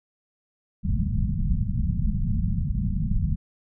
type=low-pass noise; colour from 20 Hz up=pink; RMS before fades=-24 dBFS; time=0.83-3.36 s; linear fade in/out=20 ms; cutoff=220 Hz; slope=96 dB/octave; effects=none